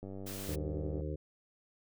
click train, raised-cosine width 2 ms, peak -32 dBFS, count 96, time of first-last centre 0.03-1.008 s, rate 97.1 Hz
white noise, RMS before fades -45 dBFS, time 0.26-0.56 s, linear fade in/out 10 ms
harmonic tone, 75.6 Hz, D#2, 49 cents flat, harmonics 1 / 2 / 4 / 5 / 6 / 7, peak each -38 / -41 / -44 / -45 / -46 / -46 dBFS, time 0.48-1.16 s, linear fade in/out 10 ms
effects none

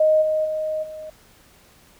sine tone with level steps, 622.3 Hz, D#5, in tune, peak -13 / -18 / -22 / -32 dBFS, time 0-1.1 s, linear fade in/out 5 ms, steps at 0.21 / 0.44 / 0.82 s, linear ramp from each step 20 ms, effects pink hiss -53 dBFS RMS until 1.99 s

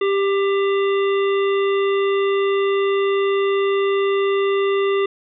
harmonic tone with a mistuned harmonic, 394.7 Hz, G4, 12 cents sharp, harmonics 1 / 3 / 5 / 7 / 9, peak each -16 / -26 / -30 / -33 / -35 dBFS, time 0.01-5.06 s, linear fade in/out 5 ms, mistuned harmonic 5, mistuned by +22 cents, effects none

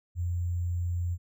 sine tone with sample-and-hold, 87.31 Hz, F2, in tune, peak -27 dBFS, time 0.15-1.18 s, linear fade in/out 50 ms, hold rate 7350 Hz, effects none

